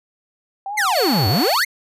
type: tone with vibrato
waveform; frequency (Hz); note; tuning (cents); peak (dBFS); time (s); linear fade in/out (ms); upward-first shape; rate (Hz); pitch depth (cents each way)
sine; 769; G5; -33; -24; 0.66-1.5; 2; triangle; 2.5; 190
type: exponential two-way sweep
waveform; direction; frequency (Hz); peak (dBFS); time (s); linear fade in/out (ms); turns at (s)
45% pulse; down then up; 2238 to 90.4 to 2238; -16; 0.77-1.65; 10; 1.28
type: clicks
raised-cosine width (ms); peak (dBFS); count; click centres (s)
0.3; -23; 4; 0.812 / 0.847 / 1.114 / 1.283
type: tone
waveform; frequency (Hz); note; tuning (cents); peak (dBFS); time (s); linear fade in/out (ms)
square; 4435; C#8; 0; -22; 0.95-1.64; 10
effects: resampled to 32000 Hz